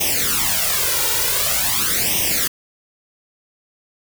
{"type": "noise with flanger", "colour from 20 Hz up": "white", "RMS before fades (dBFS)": -19, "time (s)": [0, 2.48], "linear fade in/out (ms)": 10, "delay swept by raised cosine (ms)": [0.34, 2.14], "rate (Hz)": 0.46, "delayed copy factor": 0.85, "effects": []}